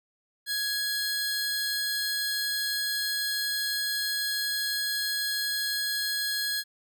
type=tone pair together; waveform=sawtooth; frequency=1666 / 4201 Hz; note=G#6 / C8; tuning=+5 / +6 cents; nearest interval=octave + major third; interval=1601 cents; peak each=-27 dBFS; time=0.46-6.64 s; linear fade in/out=50 ms; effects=none